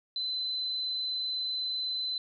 sine tone, 4038 Hz, B7, 38 cents sharp, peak -30 dBFS, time 0.16-2.18 s, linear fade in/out 2 ms, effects none

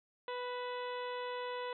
harmonic tone with a mistuned harmonic, 493.9 Hz, B4, in tune, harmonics 1 / 2 / 3 / 4 / 5 / 6 / 7 / 8, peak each -40 / -42 / -50 / -50 / -54 / -55 / -53 / -59 dBFS, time 0.28-1.73 s, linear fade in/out 2 ms, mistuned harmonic 5, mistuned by +58 cents, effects none

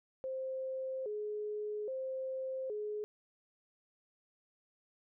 sine tone with vibrato, 470 Hz, A#4, 14 cents sharp, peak -36 dBFS, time 0.24-3.04 s, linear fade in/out 0 ms, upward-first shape square, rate 0.61 Hz, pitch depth 190 cents each way, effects none

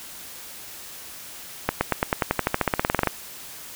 accelerating click train, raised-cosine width 0.5 ms, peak -4 dBFS, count 20, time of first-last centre 1.69-3.073 s, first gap 120 ms, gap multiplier 0.94, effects white hiss -40 dBFS RMS until 3.75 s

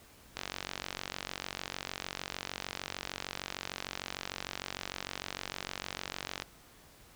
click train, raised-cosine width 0.2 ms, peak -18 dBFS, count 283, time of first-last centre 0.37-6.422 s, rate 46.6 Hz, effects pink hiss -58 dBFS RMS until 7.15 s

